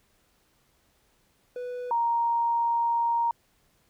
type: tone pair in turn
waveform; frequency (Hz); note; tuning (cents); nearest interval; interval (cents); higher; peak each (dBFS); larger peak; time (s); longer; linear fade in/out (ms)
triangle / sine; 493.9 / 934.2; B4 / A#5; 0 / +3; major seventh; 1103; second; -30 / -22; second; 1.56-1.91 / 1.91-3.31; second; 2
effects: pink hiss -67 dBFS RMS until 3.89 s